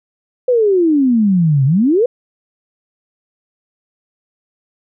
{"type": "exponential two-way sweep", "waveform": "sine", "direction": "down then up", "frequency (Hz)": [516, 129.2, 516], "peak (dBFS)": -9, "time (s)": [0.48, 2.06], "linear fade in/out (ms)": 5, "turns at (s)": 1.65, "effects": []}